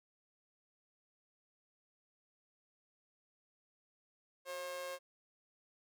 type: tone with amplitude modulation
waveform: sawtooth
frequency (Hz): 537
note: C5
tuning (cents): +45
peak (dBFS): -35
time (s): 4.45-4.99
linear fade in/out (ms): 50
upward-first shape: sine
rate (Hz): 167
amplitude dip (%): 50
effects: none